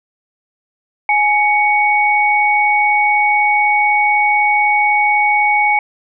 sine tone pair together, 836.1 / 2232 Hz, G#5 / C#7, +11 / +11 cents, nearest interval octave + perfect fourth, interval 1700 cents, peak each -13 dBFS, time 1.09-5.79 s, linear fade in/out 2 ms, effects none

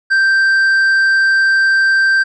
sine tone with tanh clipping, 1568 Hz, G6, in tune, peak -10 dBFS, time 0.1-2.24 s, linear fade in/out 20 ms, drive 5 dB, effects none

